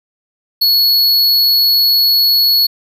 square tone, 4373 Hz, C#8, 24 cents flat, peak -9 dBFS, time 0.61-2.67 s, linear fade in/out 10 ms, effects none

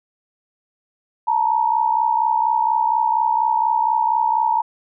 sine tone pair together, 879 / 943.2 Hz, A5 / A#5, -2 / +20 cents, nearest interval minor second, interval 122 cents, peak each -18 dBFS, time 1.27-4.62 s, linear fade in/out 10 ms, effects none

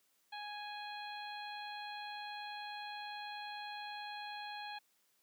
harmonic tone, 830.6 Hz, G#5, in tune, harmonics 1 / 2 / 3 / 4 / 5, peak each -45 / -50 / -52 / -53 / -52 dBFS, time 0.32-4.79 s, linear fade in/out 10 ms, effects white hiss -75 dBFS RMS until 5.22 s + high-pass 150 Hz 12 dB/octave

